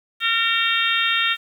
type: harmonic tone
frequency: 457.6 Hz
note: A#4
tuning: 32 cents flat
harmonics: 3 / 4 / 5 / 6 / 7 / 8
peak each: -24 / -24 / -27 / -24 / -25 / -24 dBFS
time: 0.2-1.37 s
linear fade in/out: 50 ms
effects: 8-bit